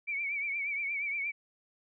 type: tone with vibrato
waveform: sine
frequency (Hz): 2285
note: D7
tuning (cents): -48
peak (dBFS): -31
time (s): 0.07-1.32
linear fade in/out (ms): 20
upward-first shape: triangle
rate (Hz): 8.5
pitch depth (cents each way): 84
effects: none